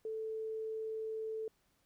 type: tone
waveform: sine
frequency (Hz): 440.3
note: A4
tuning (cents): +1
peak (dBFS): -37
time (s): 0.05-1.48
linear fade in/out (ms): 2
effects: pink hiss -75 dBFS RMS until 1.85 s